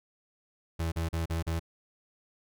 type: tone bursts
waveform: 35% pulse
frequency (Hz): 82.41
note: E2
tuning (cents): 0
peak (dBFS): -27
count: 5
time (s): 0.79-1.596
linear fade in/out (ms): 10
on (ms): 130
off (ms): 39
effects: none